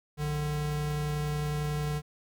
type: tone pair together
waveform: square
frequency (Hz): 60.05 / 149.1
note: B1 / D3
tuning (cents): -48 / +27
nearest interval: octave + major third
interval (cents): 1575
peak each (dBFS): -39 / -30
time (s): 0.17-2.02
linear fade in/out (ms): 50
effects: none